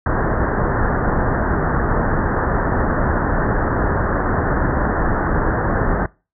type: low-pass noise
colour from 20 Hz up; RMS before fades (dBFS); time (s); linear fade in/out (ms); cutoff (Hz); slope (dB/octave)
pink; -18; 0.06-6.06; 2; 1800; 96
effects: noise-tail reverb RT60 0.3 s tail -23 dB re dry